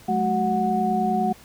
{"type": "tone cluster", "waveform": "sine", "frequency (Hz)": [185.5, 215.4, 374.5, 736], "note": ["F#3", "A3", "F#4", "F#5"], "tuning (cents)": [5, -37, 21, -9], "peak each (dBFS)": [-29, -24, -29, -22], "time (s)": [0.08, 1.33], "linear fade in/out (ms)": 10, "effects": ["pink hiss -49 dBFS RMS until 1.44 s"]}